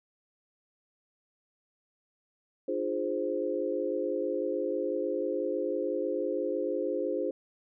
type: chord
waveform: sine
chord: D half-diminished seventh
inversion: none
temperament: equal with one note detuned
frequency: 299.3 / 349.2 / 415.3 / 523.3 Hz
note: D4 / F4 / Ab4 / C5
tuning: +33 / 0 / 0 / 0 cents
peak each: -36 / -34 / -34 / -32 dBFS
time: 2.68-7.31 s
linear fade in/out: 5 ms
effects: none